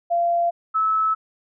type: tone pair in turn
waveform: sine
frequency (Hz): 688 / 1301.4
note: F5 / E6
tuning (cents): -26 / -23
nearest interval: major seventh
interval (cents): 1103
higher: second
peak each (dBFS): -17 / -17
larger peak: neither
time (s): 0.1-0.51 / 0.74-1.15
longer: neither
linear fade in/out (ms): 20
effects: none